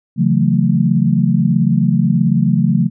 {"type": "chord", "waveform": "sine", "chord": "F# minor seventh", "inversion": "second", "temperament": "just", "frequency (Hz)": [138.75, 166.5, 185, 222], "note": ["C#3", "E3", "F#3", "A3"], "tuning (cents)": [2, 18, 0, 16], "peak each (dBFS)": -16, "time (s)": [0.16, 2.9], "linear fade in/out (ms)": 50, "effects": []}